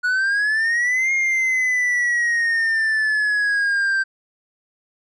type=exponential two-way sweep; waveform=triangle; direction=up then down; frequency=1458 to 2140 to 1563 Hz; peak=-15 dBFS; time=0.03-4.04 s; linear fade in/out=20 ms; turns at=1.12 s; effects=resampled to 22050 Hz